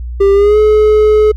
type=tone with pitch glide; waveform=triangle; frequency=395.8 to 426.7 Hz; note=G4 to G#4; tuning=+17 to +47 cents; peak=-3 dBFS; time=0.2-1.32 s; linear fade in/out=10 ms; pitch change=+130 cents; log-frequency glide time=0.33-0.58 s; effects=added 60 Hz sine -19 dBFS peak until 1.36 s